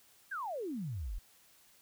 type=exponential sweep; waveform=sine; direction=down; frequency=1682 to 36.96 Hz; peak=-36 dBFS; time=0.31-1.19 s; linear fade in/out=10 ms; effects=white hiss -64 dBFS RMS until 1.81 s